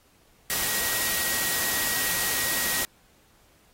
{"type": "tone in noise", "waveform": "sine", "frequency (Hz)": 1899, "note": "A#6", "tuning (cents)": 32, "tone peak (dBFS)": -34, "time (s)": [0.5, 2.85], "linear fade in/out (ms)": 0, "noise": "white", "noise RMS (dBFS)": -27, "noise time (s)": [0.5, 2.85], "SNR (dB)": -10, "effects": ["pink hiss -61 dBFS RMS until 3.73 s", "AAC 48 kbps"]}